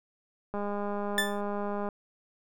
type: click train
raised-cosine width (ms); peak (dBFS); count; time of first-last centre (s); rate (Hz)
1; -21; 276; 0.54-1.888; 204
type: tone with exponential decay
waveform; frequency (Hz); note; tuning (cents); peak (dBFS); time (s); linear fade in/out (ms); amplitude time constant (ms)
30% pulse; 1760; A6; 0; -19; 1.18-1.41; 1; 50
effects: none